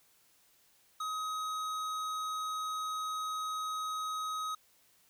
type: tone with hard clipping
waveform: sine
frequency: 1264 Hz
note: D#6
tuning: 27 cents sharp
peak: -36 dBFS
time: 1-4.55 s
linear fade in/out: 5 ms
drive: 13 dB
effects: white hiss -67 dBFS RMS until 5.09 s